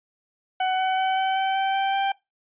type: tone with pitch steps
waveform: 40% pulse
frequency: 748 / 753.2 / 758.4 / 763.7 / 769 / 774.4 / 779.8 / 785.2 Hz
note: F#5 / F#5 / F#5 / G5 / G5 / G5 / G5 / G5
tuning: +19 / +31 / +43 / -45 / -33 / -21 / -9 / +3 cents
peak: -20 dBFS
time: 0.6-2.12 s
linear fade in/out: 5 ms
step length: 190 ms
effects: noise-tail reverb RT60 0.2 s tail -21 dB re dry + resampled to 8000 Hz